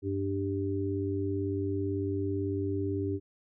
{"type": "harmonic tone", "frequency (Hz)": 98, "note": "G2", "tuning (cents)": 0, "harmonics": [1, 3, 4], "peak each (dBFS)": [-33, -33, -33], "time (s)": [0.02, 3.2], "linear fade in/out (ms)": 50, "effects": []}